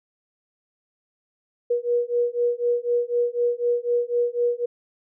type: beating tone pair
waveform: sine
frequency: 478.8 / 482.8 Hz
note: A#4 / B4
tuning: +46 / -39 cents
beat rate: 4 Hz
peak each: -23 / -23 dBFS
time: 1.7-4.66 s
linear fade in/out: 10 ms
effects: none